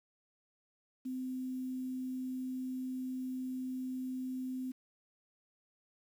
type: tone with quantisation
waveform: sine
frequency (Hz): 257.1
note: C4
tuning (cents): -30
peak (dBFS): -36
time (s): 1.05-4.72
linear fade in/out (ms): 10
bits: 10
effects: none